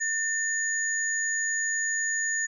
sine tone pair together, 1800 / 6796 Hz, A6 / G#8, +39 / +39 cents, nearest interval octave + major seventh, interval 2300 cents, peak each -27 / -29 dBFS, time 0-2.47 s, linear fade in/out 20 ms, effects none

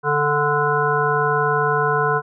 harmonic tone, 146.83 Hz, D3, in tune, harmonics 1 / 3 / 5 / 7 / 9 / 10, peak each -25 / -21 / -25 / -21 / -26 / -23 dBFS, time 0.03-2.22 s, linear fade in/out 50 ms, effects none

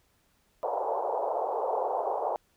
white band-pass noise, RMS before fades -30 dBFS, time 0.63-2.36 s, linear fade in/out 0 ms, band 430 to 920 Hz, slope 48 dB/octave, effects pink hiss -69 dBFS RMS until 2.56 s

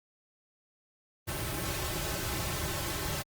pink noise with comb filter, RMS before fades -34 dBFS, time 1.27-3.23 s, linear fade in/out 20 ms, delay 4.2 ms, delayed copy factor -1, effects Opus 32 kbps

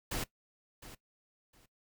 pink noise with echo, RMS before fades -36 dBFS, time 0.11-0.24 s, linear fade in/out 5 ms, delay 710 ms, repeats 2, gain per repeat -14 dB, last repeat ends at 1.66 s, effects noise-tail reverb RT60 0.1 s tail -18 dB re dry

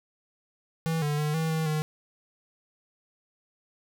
square tone with pitch steps, 162.6 / 147.7 / 150.4 / 160.9 / 159.6 / 153.8 Hz, E3 / D3 / D3 / E3 / D#3 / D#3, -23 / +10 / +42 / -42 / +44 / -20 cents, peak -26 dBFS, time 0.86-1.82 s, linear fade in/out 0 ms, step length 160 ms, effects none

